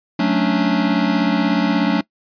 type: chord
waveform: square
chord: D major seventh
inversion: first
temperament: equal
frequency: 185 / 220 / 277.2 / 293.7 Hz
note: F#3 / A3 / C#4 / D4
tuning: 0 / 0 / 0 / 0 cents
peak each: -21 dBFS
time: 0.19-2.01 s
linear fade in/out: 5 ms
effects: noise-tail reverb RT60 0.1 s tail -21 dB re dry + resampled to 11025 Hz